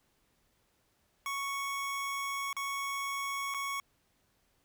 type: tone with dropouts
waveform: 25% pulse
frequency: 1109 Hz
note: C#6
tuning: in tune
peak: -30 dBFS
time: 1.26-3.8 s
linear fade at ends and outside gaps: 1 ms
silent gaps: 2.529-2.566 / 3.54-3.545 s
effects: pink hiss -73 dBFS RMS until 4.64 s